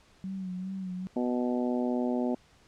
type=tone with vibrato; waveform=sine; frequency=187.1 Hz; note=F#3; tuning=20 cents sharp; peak=-33 dBFS; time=0.24-1.07 s; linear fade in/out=0 ms; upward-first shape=sine; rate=2.5 Hz; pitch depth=51 cents each way
type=harmonic tone; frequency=123.47 Hz; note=B2; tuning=in tune; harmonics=2 / 3 / 4 / 5 / 6 / 7; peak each=-28 / -34 / -37 / -36 / -41 / -43 dBFS; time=1.16-2.35 s; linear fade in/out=5 ms
effects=pink hiss -61 dBFS RMS until 2.67 s + low-pass 7000 Hz 12 dB/octave